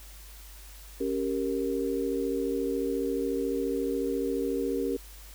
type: chord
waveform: sine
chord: G diminished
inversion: second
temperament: equal with one note detuned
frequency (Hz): 276.2 / 392 / 466.2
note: Db4 / G4 / Bb4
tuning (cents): -6 / 0 / 0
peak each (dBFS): -31 / -31 / -31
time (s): 1-4.97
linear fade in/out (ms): 10
effects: added 50 Hz sine -46 dBFS peak until 5.34 s + white hiss -51 dBFS RMS until 5.34 s